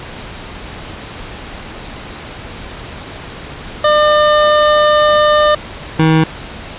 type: tone pair in turn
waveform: 25% pulse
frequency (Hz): 601 / 159.18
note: D5 / D#3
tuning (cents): +40 / +40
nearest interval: octave + major seventh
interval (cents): 2300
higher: first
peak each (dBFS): -4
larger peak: neither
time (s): 3.84-5.55 / 5.99-6.24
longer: first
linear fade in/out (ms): 5
effects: pink hiss -29 dBFS RMS until 6.78 s + resampled to 8000 Hz